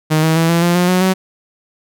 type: tone with pitch steps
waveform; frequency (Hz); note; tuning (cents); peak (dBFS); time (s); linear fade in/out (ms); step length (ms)
sawtooth; 155.9 / 160.1 / 164.41 / 168.84 / 173.38 / 178.05 / 182.84 / 187.77; D#3 / D#3 / E3 / E3 / F3 / F3 / F#3 / F#3; +4 / +50 / -4 / +42 / -12 / +34 / -20 / +26; -7; 0.1-1.14; 20; 130
effects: none